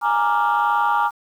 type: chord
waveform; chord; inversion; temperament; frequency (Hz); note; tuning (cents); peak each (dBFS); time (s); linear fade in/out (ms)
sine; Bb dominant seventh; third; equal; 830.6 / 932.3 / 1174.7 / 1396.9; Ab5 / Bb5 / D6 / F6; 0 / 0 / 0 / 0; -20 / -19 / -21 / -23; 0.01-1.11; 50
effects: tanh soft clip ceiling -10 dBFS + 8-bit